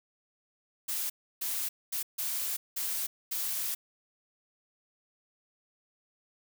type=noise bursts at uneven times; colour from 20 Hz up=blue; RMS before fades=-33 dBFS; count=6; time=0.88-1.1 / 1.41-1.69 / 1.92-2.03 / 2.18-2.57 / 2.76-3.07 / 3.31-3.75 s; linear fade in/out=10 ms; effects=none